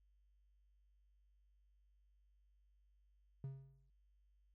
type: tone with exponential decay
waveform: triangle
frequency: 135.2 Hz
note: C#3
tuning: 43 cents flat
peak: -39 dBFS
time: 3.44-3.9 s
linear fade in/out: 2 ms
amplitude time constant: 100 ms
effects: added 50 Hz sine -70 dBFS peak until 4.54 s